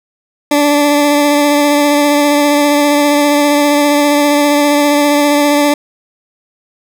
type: tone with vibrato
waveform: 20% pulse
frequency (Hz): 291.1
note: D4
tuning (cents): -15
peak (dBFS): -3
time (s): 0.51-5.74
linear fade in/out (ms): 5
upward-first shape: triangle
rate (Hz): 15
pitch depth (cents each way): 22
effects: none